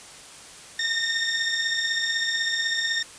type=beating tone pair; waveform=20% pulse; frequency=1815 / 1831 Hz; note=A#6 / A#6; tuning=-47 / -32 cents; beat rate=16 Hz; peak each=-25 / -19 dBFS; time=0.79-3.03 s; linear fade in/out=5 ms; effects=white hiss -44 dBFS RMS until 3.18 s + resampled to 22050 Hz